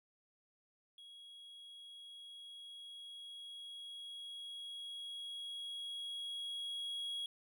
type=tone with level ramp; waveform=triangle; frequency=3315 Hz; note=G#7; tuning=4 cents flat; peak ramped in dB=-52 to -37 dBFS; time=0.98-7.26 s; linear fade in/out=2 ms; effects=none